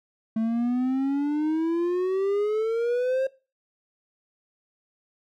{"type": "exponential sweep", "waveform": "triangle", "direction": "up", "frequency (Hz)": [220, 537], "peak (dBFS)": -20, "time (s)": [0.36, 3.27], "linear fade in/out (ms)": 5, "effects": ["noise-tail reverb RT60 0.3 s tail -20 dB re dry"]}